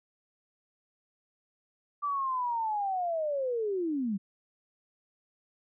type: linear sweep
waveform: sine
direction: down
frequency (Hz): 1174.7 to 185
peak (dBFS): -28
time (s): 2.02-4.18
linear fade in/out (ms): 20
effects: none